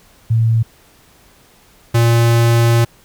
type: tone pair in turn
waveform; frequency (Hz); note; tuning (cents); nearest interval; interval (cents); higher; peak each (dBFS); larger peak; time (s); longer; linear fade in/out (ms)
sine / square; 113.4 / 116.86; A#2 / A#2; -47 / +5; minor second; 52; second; -10; neither; 0.3-0.63 / 1.94-2.85; second; 10
effects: pink hiss -49 dBFS RMS until 3.04 s